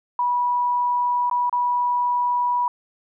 sine tone with dropouts, 976 Hz, B5, 21 cents flat, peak -18 dBFS, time 0.19-2.68 s, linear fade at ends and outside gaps 2 ms, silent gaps 1.298-1.312 / 1.496-1.527 s, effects none

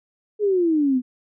sine exponential sweep, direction down, 429 to 244.8 Hz, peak -16 dBFS, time 0.39-1.02 s, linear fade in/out 50 ms, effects none

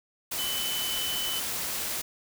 sine tone in noise, 3017 Hz, F#7, 33 cents sharp, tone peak -31 dBFS, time 0.38-1.4 s, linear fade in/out 10 ms, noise white, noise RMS -32 dBFS, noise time 0.31-2.02 s, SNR -2 dB, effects none

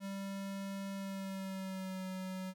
square tone with pitch glide, 196 to 187.15 Hz, G3 to F#3, 0 to +20 cents, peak -40 dBFS, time 0-2.54 s, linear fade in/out 50 ms, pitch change -80 cents, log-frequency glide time 0.94-2.06 s, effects none

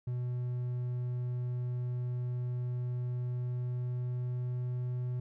triangle tone with pitch glide, 123.47 to 124.33 Hz, B2 to B2, 0 to +12 cents, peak -30 dBFS, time 0.07-5.2 s, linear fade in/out 5 ms, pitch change +12 cents, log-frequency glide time 3.14-5.08 s, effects none

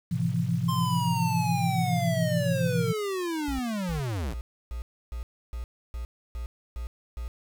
sine chord, F major seventh, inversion first, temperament equal with one note detuned, 110 / 130.81 / 164.81 / 171.91 Hz, A2 / C3 / E3 / F3, 0 / 0 / 0 / -27 cents, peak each -31 / -29 / -31 / -28 dBFS, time 0.11-2.93 s, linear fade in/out 10 ms
square linear sweep, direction down, 1058 to 49 Hz, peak -29 dBFS, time 0.68-4.34 s, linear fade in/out 10 ms
sine tone bursts, 59.1 Hz, A#1, 24 cents sharp, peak -31 dBFS, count 10, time 3.48-7.28 s, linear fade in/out 0 ms, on 110 ms, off 300 ms
effects 8-bit

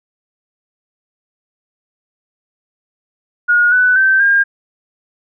sine tone with pitch steps, 1439 / 1494.1 / 1551.2 / 1610.6 Hz, F#6 / F#6 / G6 / G6, -49 / +16 / -19 / +46 cents, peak -8 dBFS, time 3.48-4.44 s, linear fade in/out 20 ms, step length 240 ms, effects none

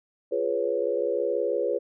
sine chord, C# dominant seventh, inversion first, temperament equal, 349.2 / 415.3 / 493.9 / 554.4 Hz, E#4 / G#4 / B4 / C#5, 0 / 0 / 0 / 0 cents, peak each -32 / -29 / -27 / -29 dBFS, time 0.31-1.79 s, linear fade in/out 20 ms, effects none

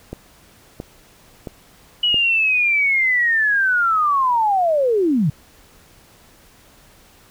click train, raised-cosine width 2 ms, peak -15 dBFS, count 4, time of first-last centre 0.13-2.143 s, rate 1.49 Hz
sine linear sweep, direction down, 2945 to 131.5 Hz, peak -14 dBFS, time 2.03-5.3 s, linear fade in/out 5 ms
effects pink hiss -50 dBFS RMS until 7.3 s

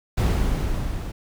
brown noise with level ramp, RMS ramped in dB -18 to -30 dBFS, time 0.17-1.12 s, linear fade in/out 10 ms, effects none

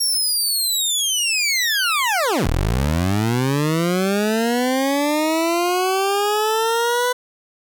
20% pulse linear two-way sweep, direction down then up, 5588 to 35.12 to 499.4 Hz, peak -12 dBFS, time 0-7.13 s, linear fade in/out 10 ms, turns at 2.48 s, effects none

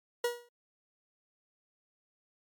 40% pulse tone with exponential decay, 480 Hz, B4, 49 cents flat, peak -25 dBFS, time 0.24-0.49 s, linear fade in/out 5 ms, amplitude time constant 54 ms, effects MP3 96 kbps

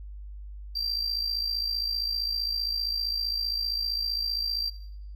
triangle tone with amplitude modulation, 4710 Hz, D8, 4 cents sharp, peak -23 dBFS, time 0.75-4.7 s, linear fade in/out 10 ms, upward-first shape sine, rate 55.3 Hz, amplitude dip 70%, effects noise-tail reverb RT60 0.7 s tail -17 dB re dry + added 50 Hz sine -38 dBFS peak until 5.15 s

